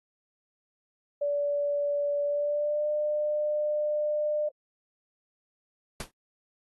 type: tone with pitch glide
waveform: sine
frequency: 577 to 600.1 Hz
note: D5 to D5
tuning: -31 to +37 cents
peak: -25 dBFS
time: 1.21-4.49 s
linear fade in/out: 10 ms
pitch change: +68 cents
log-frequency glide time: 2.24-2.88 s
type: noise with exponential decay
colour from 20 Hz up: pink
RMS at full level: -31 dBFS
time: 6-6.11 s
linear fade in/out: 2 ms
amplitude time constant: 23 ms
effects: AAC 32 kbps